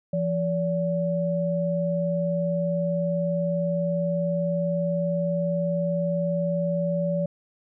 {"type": "tone pair together", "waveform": "sine", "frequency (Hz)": [170.65, 574], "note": ["F3", "D5"], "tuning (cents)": [-40, -40], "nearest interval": "octave + major sixth", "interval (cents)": 2100, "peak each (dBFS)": -25, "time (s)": [0.13, 7.26], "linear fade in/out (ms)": 5, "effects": []}